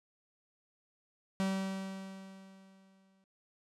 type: tone with exponential decay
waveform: 45% pulse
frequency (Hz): 192.2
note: G3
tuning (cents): -34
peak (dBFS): -29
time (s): 1.4-3.24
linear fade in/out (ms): 0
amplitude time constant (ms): 400
effects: low-pass 9000 Hz 12 dB/octave